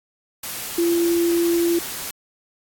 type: tone in noise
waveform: sine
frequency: 341.2 Hz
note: F4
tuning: 40 cents flat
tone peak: -16 dBFS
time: 0.78-1.79 s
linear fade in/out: 5 ms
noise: white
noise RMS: -30 dBFS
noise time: 0.43-2.11 s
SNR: +11 dB
effects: AAC 64 kbps